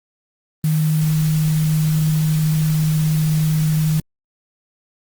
sine tone in noise, 155.6 Hz, D#3, in tune, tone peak -14 dBFS, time 0.64-4 s, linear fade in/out 2 ms, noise white, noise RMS -32 dBFS, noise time 0.64-4 s, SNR +15 dB, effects Opus 32 kbps

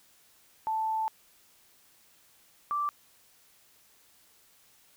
sine tone pair in turn, 880 / 1170.6 Hz, A5 / D6, 0 / -6 cents, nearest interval perfect fourth, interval 494 cents, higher second, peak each -27 dBFS, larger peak neither, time 0.67-1.08 / 2.71-2.89 s, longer first, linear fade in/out 0 ms, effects white hiss -62 dBFS RMS until 4.96 s

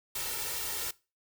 white noise with comb filter, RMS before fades -35 dBFS, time 0.15-0.91 s, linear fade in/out 5 ms, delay 2.2 ms, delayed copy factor +0.7, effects noise-tail reverb RT60 0.3 s tail -21 dB re dry

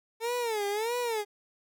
30% pulse tone with vibrato, 444.6 Hz, A4, 18 cents sharp, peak -26 dBFS, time 0.2-1.25 s, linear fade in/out 50 ms, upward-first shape sine, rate 1.6 Hz, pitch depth 170 cents each way, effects none

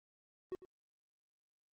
triangle tone with echo, 370 Hz, F#4, in tune, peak -35 dBFS, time 0.52-0.55 s, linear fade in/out 0 ms, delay 100 ms, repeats 1, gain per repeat -15 dB, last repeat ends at 0.65 s, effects Opus 32 kbps

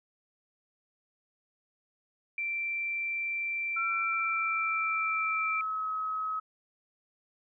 sine tone, 2349 Hz, D7, in tune, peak -30 dBFS, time 2.38-5.61 s, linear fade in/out 2 ms
sine tone with pitch glide, 1353 to 1277.8 Hz, E6 to D#6, +45 to +46 cents, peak -30 dBFS, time 3.76-6.4 s, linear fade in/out 10 ms, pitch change -99 cents, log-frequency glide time 3.89-5.91 s
effects none

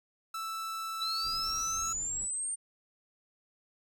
45% pulse tone, 1321 Hz, E6, 3 cents sharp, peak -35 dBFS, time 0.34-1.93 s, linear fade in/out 5 ms
sine linear sweep, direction up, 3871 to 8870 Hz, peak -32 dBFS, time 1-2.56 s, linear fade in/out 20 ms
brown noise, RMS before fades -49 dBFS, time 1.22-2.29 s, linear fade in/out 50 ms
effects none

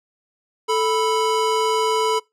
square tone pair together, 438.7 / 987.8 Hz, A4 / B5, -5 / 0 cents, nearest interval octave + major second, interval 1405 cents, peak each -20 / -22 dBFS, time 0.68-2.2 s, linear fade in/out 20 ms, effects noise-tail reverb RT60 0.2 s tail -23 dB re dry + low-pass 9000 Hz 12 dB/octave

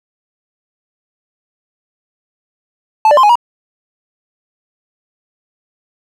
triangle tone with pitch steps, 874 / 590 / 1045 / 833 / 955 Hz, A5 / D5 / C6 / G#5 / A#5, -12 / +8 / -2 / +5 / +42 cents, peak -3 dBFS, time 3.05-3.355 s, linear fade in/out 2 ms, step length 61 ms, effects none

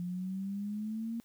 sine exponential sweep, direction up, 175.2 to 233.1 Hz, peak -34 dBFS, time 0-1.2 s, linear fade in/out 0 ms, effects white hiss -67 dBFS RMS until 1.24 s

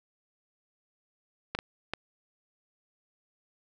clicks, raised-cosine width 0.3 ms, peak -15 dBFS, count 3, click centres 1.55 / 1.589 / 1.936 s, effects none

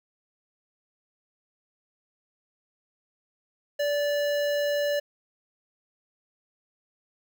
square tone with notch filter, 581 Hz, D5, 19 cents flat, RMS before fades -26 dBFS, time 3.79-5 s, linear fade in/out 10 ms, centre 9700 Hz, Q 0.89, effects 10-bit

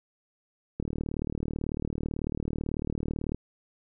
click train, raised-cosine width 3 ms, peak -18 dBFS, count 98, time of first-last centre 0.8-3.346 s, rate 38.1 Hz, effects none

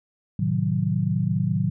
sine chord, A diminished seventh, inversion none, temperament equal with one note detuned, 110.32 / 130.81 / 155.56 / 185 Hz, A2 / C3 / Eb3 / Gb3, +5 / 0 / 0 / 0 cents, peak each -26 / -28 / -25 / -25 dBFS, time 0.39-1.7 s, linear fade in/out 5 ms, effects none

